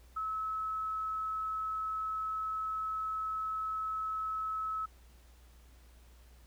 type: tone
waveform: sine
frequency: 1295 Hz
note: E6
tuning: 31 cents flat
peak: -33 dBFS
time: 0.16-4.86 s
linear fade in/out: 10 ms
effects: added 60 Hz sine -56 dBFS peak until 6.46 s + pink hiss -65 dBFS RMS until 6.46 s